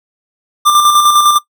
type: tone with tremolo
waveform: square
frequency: 1188 Hz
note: D6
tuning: 20 cents sharp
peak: -5 dBFS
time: 0.65-1.39 s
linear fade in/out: 20 ms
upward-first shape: square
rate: 9.9 Hz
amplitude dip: 40%
effects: noise-tail reverb RT60 0.1 s tail -19 dB re dry